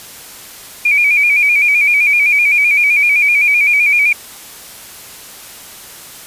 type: tone with vibrato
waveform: sine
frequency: 2349 Hz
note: D7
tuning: in tune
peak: -8 dBFS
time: 0.85-4.13 s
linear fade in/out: 5 ms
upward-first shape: square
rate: 7.8 Hz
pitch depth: 50 cents each way
effects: white hiss -34 dBFS RMS until 6.26 s + resampled to 32000 Hz